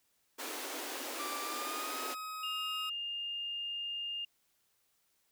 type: high-pass noise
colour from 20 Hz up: pink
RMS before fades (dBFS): -41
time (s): 0.38-2.15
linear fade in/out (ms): 20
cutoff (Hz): 260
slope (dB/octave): 96
type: tone with pitch glide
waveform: 40% pulse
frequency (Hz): 1174.7 to 1266.3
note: D6 to D#6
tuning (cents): 0 to +30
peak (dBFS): -39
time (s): 1.19-2.9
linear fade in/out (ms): 10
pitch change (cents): +130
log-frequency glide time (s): 1.42-1.99
type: tone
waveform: sine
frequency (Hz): 2818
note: F7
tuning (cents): +15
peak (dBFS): -36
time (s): 2.43-4.25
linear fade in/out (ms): 5
effects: white hiss -75 dBFS RMS until 5.31 s